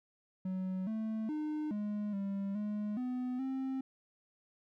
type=tone with pitch steps; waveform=triangle; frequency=186.8 / 219.8 / 304.4 / 208.3 / 197.5 / 209.2 / 251.1 / 264.6 Hz; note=F#3 / A3 / D#4 / G#3 / G3 / G#3 / B3 / C4; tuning=+17 / -2 / -38 / +5 / +13 / +13 / +29 / +20 cents; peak=-32 dBFS; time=0.45-3.81 s; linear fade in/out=5 ms; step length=420 ms; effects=none